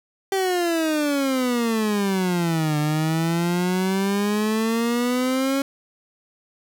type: exponential two-way sweep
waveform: 30% pulse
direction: down then up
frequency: 391.4 to 148.8 to 276.5 Hz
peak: -17 dBFS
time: 0.32-5.62 s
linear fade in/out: 2 ms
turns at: 2.78 s
effects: none